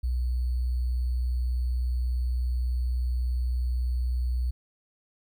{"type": "tone with sample-and-hold", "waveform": "sine", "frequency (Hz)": 61.74, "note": "B1", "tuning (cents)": 0, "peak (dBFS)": -24, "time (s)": [0.03, 4.51], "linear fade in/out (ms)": 10, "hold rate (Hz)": 4410, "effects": []}